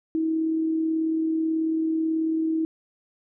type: tone with amplitude modulation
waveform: sine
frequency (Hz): 320.8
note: E4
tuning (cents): -47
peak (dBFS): -20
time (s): 0.15-2.65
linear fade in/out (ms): 0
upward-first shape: sine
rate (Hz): 38.3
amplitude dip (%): 30
effects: none